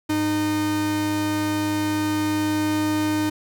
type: tone pair together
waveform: 45% pulse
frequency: 102.28 / 306.5 Hz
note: G#2 / D#4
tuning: -26 / -26 cents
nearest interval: octave + perfect fifth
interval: 1900 cents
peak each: -30 / -21 dBFS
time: 0.09-3.3 s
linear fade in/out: 10 ms
effects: none